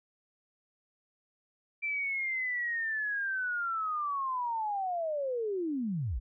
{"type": "linear sweep", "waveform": "sine", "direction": "down", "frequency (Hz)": [2349, 41.76], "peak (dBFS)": -30, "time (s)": [1.82, 6.2], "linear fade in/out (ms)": 20, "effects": []}